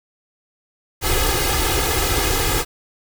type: noise with comb filter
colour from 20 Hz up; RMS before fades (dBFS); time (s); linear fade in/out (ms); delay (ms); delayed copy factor
pink; -19; 1.01-2.65; 50; 2.4; +1
effects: none

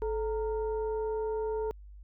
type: tone with frequency modulation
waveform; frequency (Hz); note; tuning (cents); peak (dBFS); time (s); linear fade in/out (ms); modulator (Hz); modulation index
sine; 434.6; A4; -21; -29; 0.02-1.71; 0; 485; 0.63
effects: added 50 Hz sine -46 dBFS peak until 2.03 s

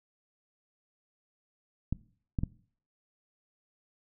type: clicks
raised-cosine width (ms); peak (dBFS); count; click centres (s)
5; -17; 3; 1.926 / 2.388 / 2.435
effects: noise-tail reverb RT60 0.5 s tail -20 dB re dry

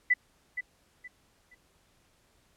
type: tone with echo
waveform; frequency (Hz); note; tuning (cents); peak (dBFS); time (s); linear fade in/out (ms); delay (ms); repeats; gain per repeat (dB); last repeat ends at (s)
sine; 1990; B6; +13; -19; 0.1-0.14; 10; 470; 3; -11; 1.55
effects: pink hiss -67 dBFS RMS until 2.56 s + low-pass 12000 Hz 12 dB/octave

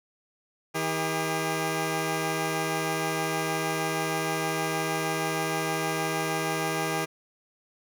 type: tone pair together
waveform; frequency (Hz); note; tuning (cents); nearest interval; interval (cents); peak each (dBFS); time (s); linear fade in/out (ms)
10% pulse; 160 / 403.2; D#3 / G4; +49 / +49; octave + major third; 1600; -21; 0.74-7.06; 20
effects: none

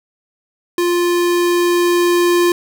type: tone with level ramp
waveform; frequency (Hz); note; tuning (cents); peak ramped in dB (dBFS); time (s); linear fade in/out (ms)
square; 349.6; F4; +2; -14 to -11; 0.78-2.52; 2
effects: none

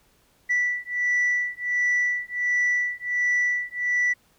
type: beating tone pair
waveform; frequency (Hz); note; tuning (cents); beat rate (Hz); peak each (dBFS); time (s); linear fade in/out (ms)
sine; 1964 / 1965.4; B6 / B6; -10 / -9; 1.4; -23; 0.49-4.14; 20
effects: tanh soft clip ceiling -17 dBFS + pink hiss -62 dBFS RMS until 4.38 s

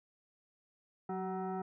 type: tone with frequency modulation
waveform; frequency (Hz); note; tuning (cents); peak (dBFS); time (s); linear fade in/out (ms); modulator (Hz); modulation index
sine; 185; F#3; 0; -35; 1.09-1.62; 5; 564; 1.4
effects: none

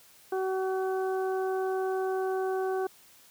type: harmonic tone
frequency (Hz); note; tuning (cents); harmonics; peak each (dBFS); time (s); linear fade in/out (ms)
378.3; F#4; +38; 1 / 2 / 3 / 4; -28 / -34 / -42 / -42; 0.32-2.87; 5
effects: white hiss -57 dBFS RMS until 3.3 s + high-pass 60 Hz 12 dB/octave

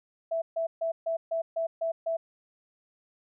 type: tone bursts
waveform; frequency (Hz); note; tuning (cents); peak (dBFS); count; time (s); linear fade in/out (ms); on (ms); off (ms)
sine; 659.3; E5; 0; -26; 8; 0.31-2.17; 10; 110; 140
effects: none

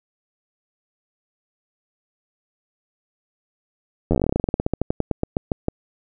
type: slowing click train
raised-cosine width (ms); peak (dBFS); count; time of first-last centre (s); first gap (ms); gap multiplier
2; -6; 28; 4.11-5.684; 11; 1.11
effects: none

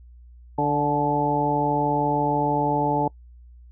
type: harmonic tone with a mistuned harmonic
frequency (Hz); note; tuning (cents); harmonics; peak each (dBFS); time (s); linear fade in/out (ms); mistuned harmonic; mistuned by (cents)
146.7; D3; -2; 1 / 2 / 3 / 4 / 5 / 6; -28 / -26 / -28 / -29 / -29 / -23; 0.58-3.08; 5; 6; -28
effects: noise-tail reverb RT60 0.1 s tail -25 dB re dry + added 60 Hz sine -44 dBFS peak until 3.71 s

